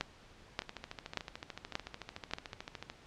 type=two click trains; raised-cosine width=0.2 ms; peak=-24 / -15 dBFS; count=32 / 5; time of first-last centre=0.62-2.899 / 0.01-2.336 s; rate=13.6 / 1.72 Hz; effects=pink hiss -58 dBFS RMS until 3.06 s + low-pass 5000 Hz 12 dB/octave